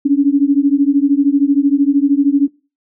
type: beating tone pair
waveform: sine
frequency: 276.1 / 289.1 Hz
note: C#4 / D4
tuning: -7 / -27 cents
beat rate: 13 Hz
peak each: -12 dBFS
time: 0.05-2.48 s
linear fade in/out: 10 ms
effects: noise-tail reverb RT60 0.3 s tail -20 dB re dry